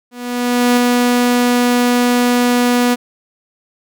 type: tone with ADSR envelope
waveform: sawtooth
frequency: 244.3 Hz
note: B3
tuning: 19 cents flat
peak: -5 dBFS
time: 0.11-2.96 s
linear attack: 660 ms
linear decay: 4 ms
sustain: -2 dB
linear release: 29 ms
effects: none